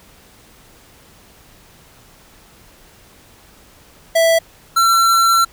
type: tone pair in turn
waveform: square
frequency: 659.3 / 1352.5 Hz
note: E5 / E6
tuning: 0 / +44 cents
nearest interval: octave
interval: 1244 cents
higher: second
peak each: -11 dBFS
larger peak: neither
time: 4.15-4.39 / 4.76-5.45 s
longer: second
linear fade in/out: 10 ms
effects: pink hiss -47 dBFS RMS until 5.52 s